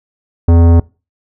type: tone with tanh clipping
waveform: sine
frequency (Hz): 84.3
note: E2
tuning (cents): +39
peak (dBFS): -6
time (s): 0.48-0.8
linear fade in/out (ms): 5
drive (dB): 17
effects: noise-tail reverb RT60 0.3 s tail -23 dB re dry